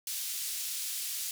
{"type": "band-pass noise", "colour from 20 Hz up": "white", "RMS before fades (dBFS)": -36, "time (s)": [0.07, 1.31], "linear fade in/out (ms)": 2, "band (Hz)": [3300, 15000], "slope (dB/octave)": 12, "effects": []}